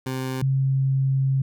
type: tone pair in turn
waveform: 20% pulse / sine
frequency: 130.5 / 134.48 Hz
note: C3 / C3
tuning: -4 / +48 cents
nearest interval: minor second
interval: 52 cents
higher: second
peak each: -21 / -18 dBFS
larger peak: second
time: 0.06-0.42 / 0.42-1.42 s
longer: second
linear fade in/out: 5 ms
effects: none